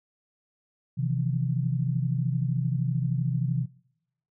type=tone cluster; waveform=sine; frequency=129.2 / 159.4 / 172.4 Hz; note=C3 / D#3 / F3; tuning=-21 / +42 / -22 cents; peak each=-26 / -29 / -33 dBFS; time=0.97-3.66 s; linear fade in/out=20 ms; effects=noise-tail reverb RT60 0.8 s tail -23 dB re dry